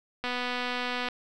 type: click train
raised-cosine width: 0.3 ms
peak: -16 dBFS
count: 210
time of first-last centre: 0.24-1.086 s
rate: 247 Hz
effects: none